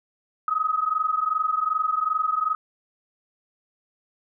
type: tone pair together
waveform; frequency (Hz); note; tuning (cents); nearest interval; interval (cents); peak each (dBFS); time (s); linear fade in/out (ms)
sine; 1253 / 1275.6; D#6 / D#6; +12 / +43; unison; 31; -24; 0.48-2.55; 2
effects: none